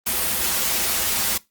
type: noise with comb filter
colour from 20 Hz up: white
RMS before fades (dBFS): -22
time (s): 0.06-1.38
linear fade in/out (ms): 10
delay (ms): 6.8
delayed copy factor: -0.85
effects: noise-tail reverb RT60 0.2 s tail -20 dB re dry + Opus 32 kbps